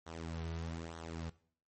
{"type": "tone with flanger", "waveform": "sawtooth", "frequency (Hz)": 82.41, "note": "E2", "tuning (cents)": 0, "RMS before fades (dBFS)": -43, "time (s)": [0.06, 1.3], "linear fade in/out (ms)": 10, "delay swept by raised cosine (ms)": [0.4, 3.8], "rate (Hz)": 1.1, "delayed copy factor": -0.7, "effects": ["noise-tail reverb RT60 0.5 s tail -18 dB re dry", "MP3 32 kbps"]}